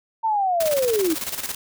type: linear sweep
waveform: sine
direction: down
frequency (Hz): 914 to 300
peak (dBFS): -18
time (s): 0.23-1.15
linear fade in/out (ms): 20
type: noise with tremolo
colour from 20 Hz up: white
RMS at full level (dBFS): -27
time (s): 0.6-1.55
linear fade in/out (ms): 5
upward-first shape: square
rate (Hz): 18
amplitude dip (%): 65
effects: none